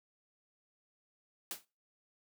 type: noise with exponential decay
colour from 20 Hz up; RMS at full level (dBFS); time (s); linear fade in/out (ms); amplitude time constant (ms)
white; -36; 1.51-1.65; 1; 29
effects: noise-tail reverb RT60 0.3 s tail -22 dB re dry + high-pass 150 Hz 12 dB/octave